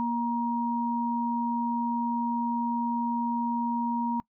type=tone pair together; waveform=sine; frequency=236.2 / 945 Hz; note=A#3 / A#5; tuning=+23 / +23 cents; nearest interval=2 octaves; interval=2400 cents; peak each=-28 dBFS; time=0-4.2 s; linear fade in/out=0 ms; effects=noise-tail reverb RT60 0.1 s tail -23 dB re dry